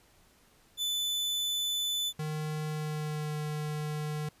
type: tone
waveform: 40% pulse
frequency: 3500 Hz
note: A7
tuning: 10 cents flat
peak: -28 dBFS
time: 0.77-2.13 s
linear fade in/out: 50 ms
type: tone with pitch glide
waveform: square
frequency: 153.6 to 151.31 Hz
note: D#3 to D#3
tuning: -22 to -48 cents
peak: -33 dBFS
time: 2.19-4.29 s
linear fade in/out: 5 ms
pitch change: -26 cents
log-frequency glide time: 2.67-3.36 s
effects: pink hiss -63 dBFS RMS until 4.4 s + resampled to 32000 Hz